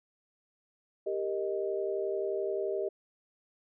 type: chord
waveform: sine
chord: Eb major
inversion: first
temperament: equal with one note detuned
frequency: 394.7 / 466.2 / 622.3 Hz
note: G4 / Bb4 / Eb5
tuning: +12 / 0 / 0 cents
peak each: -32 / -37 / -35 dBFS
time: 1.06-2.89 s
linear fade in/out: 10 ms
effects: none